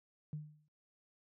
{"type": "tone with exponential decay", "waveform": "sine", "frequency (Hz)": 151.3, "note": "D#3", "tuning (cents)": -48, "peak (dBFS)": -35, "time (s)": [0.33, 0.68], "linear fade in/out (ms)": 0, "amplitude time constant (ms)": 76, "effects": ["tanh soft clip ceiling -31 dBFS", "high-pass 100 Hz 12 dB/octave"]}